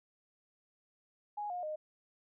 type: tone with pitch steps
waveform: sine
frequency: 830.6 / 714.8 / 615.1 Hz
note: G#5 / F5 / D#5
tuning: 0 / +40 / -20 cents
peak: -36 dBFS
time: 1.37-1.76 s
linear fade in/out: 10 ms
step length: 130 ms
effects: none